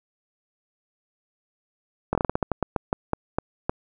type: slowing click train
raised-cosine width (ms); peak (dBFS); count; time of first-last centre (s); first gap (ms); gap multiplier
1; -8; 15; 2.13-3.695; 21; 1.23
effects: none